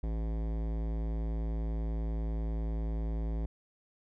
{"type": "tone with hard clipping", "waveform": "sine", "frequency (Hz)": 55.1, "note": "A1", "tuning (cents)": 3, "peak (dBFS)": -33, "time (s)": [0.03, 3.46], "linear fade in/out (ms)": 5, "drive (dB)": 18, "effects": []}